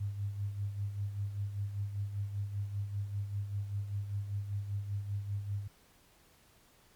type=tone with tremolo; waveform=sine; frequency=101 Hz; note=G#2; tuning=48 cents flat; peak=-31 dBFS; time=0-5.68 s; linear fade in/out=10 ms; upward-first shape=sine; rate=5.1 Hz; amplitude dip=60%; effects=pink hiss -64 dBFS RMS until 6.95 s + MP3 96 kbps